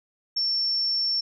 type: tone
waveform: sine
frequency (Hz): 5430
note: F8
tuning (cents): -50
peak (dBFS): -22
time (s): 0.36-1.21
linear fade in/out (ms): 10
effects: none